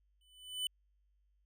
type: tone with exponential growth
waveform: square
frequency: 3000 Hz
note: F#7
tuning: 23 cents sharp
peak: -32 dBFS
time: 0.21-0.67 s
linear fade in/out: 2 ms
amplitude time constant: 100 ms
effects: added 50 Hz sine -70 dBFS peak until 1.45 s